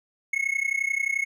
triangle tone with amplitude modulation, 2185 Hz, C#7, 26 cents flat, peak -18 dBFS, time 0.33-1.25 s, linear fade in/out 5 ms, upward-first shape sine, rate 31.4 Hz, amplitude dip 90%, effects none

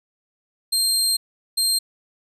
25% pulse tone bursts at uneven times, 4186 Hz, C8, in tune, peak -13 dBFS, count 2, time 0.72-1.17 / 1.57-1.79 s, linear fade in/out 10 ms, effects none

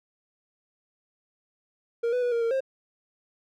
triangle tone with pitch steps, 467.3 / 496.1 / 487.4 / 467.1 / 460.2 / 532 Hz, A#4 / B4 / B4 / A#4 / A#4 / C5, +4 / +8 / -23 / +3 / -22 / +29 cents, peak -21 dBFS, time 2.03-2.606 s, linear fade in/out 10 ms, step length 96 ms, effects none

